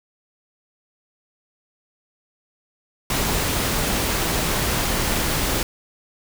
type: noise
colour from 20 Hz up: pink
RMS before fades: -22 dBFS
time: 3.1-5.63 s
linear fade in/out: 2 ms
effects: none